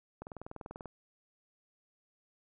click train, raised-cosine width 1 ms, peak -29 dBFS, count 14, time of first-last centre 0.22-0.857 s, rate 20.4 Hz, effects none

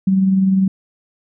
sine tone with tremolo, 191.2 Hz, G3, 43 cents flat, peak -9 dBFS, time 0.07-0.68 s, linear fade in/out 5 ms, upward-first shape triangle, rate 20 Hz, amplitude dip 45%, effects none

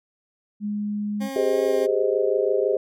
sine tone, 207.7 Hz, G#3, in tune, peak -24 dBFS, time 0.6-1.3 s, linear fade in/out 50 ms
20% pulse tone with vibrato, 268.2 Hz, C4, 43 cents sharp, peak -25 dBFS, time 1.2-1.87 s, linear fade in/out 20 ms, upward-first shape triangle, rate 3 Hz, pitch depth 14 cents each way
sine chord, Ab major seventh, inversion third, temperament just, 389.3 / 415.3 / 519.1 / 623 Hz, G4 / Ab4 / C5 / Eb5, -12 / 0 / -14 / +2 cents, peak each -24 / -23 / -24 / -27 dBFS, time 1.36-2.77 s, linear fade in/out 2 ms
effects none

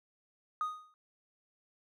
triangle tone with exponential decay, 1242 Hz, D#6, 3 cents flat, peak -25 dBFS, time 0.61-0.94 s, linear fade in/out 1 ms, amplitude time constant 70 ms, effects tanh soft clip ceiling -27 dBFS

